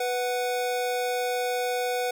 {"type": "tone pair together", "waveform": "square", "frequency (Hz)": [493.9, 740], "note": ["B4", "F#5"], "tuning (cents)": [0, 0], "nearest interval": "perfect fifth", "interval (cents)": 700, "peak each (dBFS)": [-28, -30], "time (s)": [0, 2.11], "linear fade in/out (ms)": 5, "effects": []}